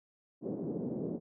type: band-pass noise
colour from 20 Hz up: pink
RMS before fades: -37 dBFS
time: 0.41-1.2 s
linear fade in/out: 50 ms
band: 170 to 450 Hz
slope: 24 dB/octave
effects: none